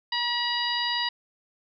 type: harmonic tone with a mistuned harmonic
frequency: 959 Hz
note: A#5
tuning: 49 cents sharp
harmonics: 1 / 2 / 3 / 4 / 5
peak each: -31 / -31 / -31 / -31 / -31 dBFS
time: 0.12-1.09 s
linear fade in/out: 5 ms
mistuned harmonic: 3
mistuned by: +17 cents
effects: none